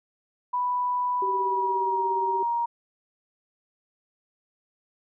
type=tone with pitch glide; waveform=sine; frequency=987.8 to 941.6 Hz; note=B5 to A#5; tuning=0 to +17 cents; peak=-23 dBFS; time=0.53-2.66 s; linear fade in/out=10 ms; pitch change=-83 cents; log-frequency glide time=1.25-2.04 s
type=tone with tremolo; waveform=sine; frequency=385.7 Hz; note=G4; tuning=28 cents flat; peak=-27 dBFS; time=1.22-2.43 s; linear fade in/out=2 ms; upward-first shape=triangle; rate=17 Hz; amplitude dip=60%
effects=none